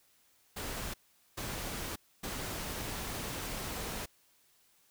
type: noise bursts at uneven times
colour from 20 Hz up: pink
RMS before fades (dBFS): -39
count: 3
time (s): 0.56-0.94 / 1.37-1.96 / 2.23-4.06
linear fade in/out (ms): 10
effects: white hiss -68 dBFS RMS until 4.9 s